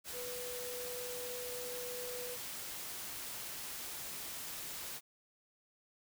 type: tone in noise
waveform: sine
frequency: 493.9 Hz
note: B4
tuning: in tune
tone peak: -43 dBFS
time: 0.12-2.38 s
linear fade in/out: 50 ms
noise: white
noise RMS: -44 dBFS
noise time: 0.04-5.01 s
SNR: -2 dB
effects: none